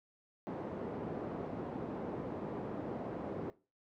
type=band-pass noise; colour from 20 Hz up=pink; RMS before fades=-41 dBFS; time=0.47-3.5 s; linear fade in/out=0 ms; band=190 to 620 Hz; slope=12 dB/octave; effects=noise-tail reverb RT60 0.3 s tail -18 dB re dry